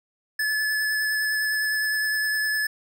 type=tone with vibrato; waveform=square; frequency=1725 Hz; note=A6; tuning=35 cents flat; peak=-23 dBFS; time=0.39-2.67 s; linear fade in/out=5 ms; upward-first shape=sine; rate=9.8 Hz; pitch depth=12 cents each way; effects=none